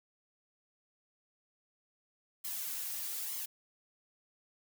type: noise with flanger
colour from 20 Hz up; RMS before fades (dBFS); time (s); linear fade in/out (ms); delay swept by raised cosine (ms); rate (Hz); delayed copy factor
blue; -39; 2.44-3.46; 10; 0.94 to 3.64; 1.1; +0.65
effects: none